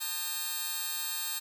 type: tone cluster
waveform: 5% pulse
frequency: 899 / 1226 / 1584 / 3784 / 4231 Hz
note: A5 / D#6 / G6 / A#7 / C8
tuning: +37 / -26 / +18 / +25 / +19 cents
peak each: -30 dBFS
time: 0-1.4 s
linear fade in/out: 20 ms
effects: none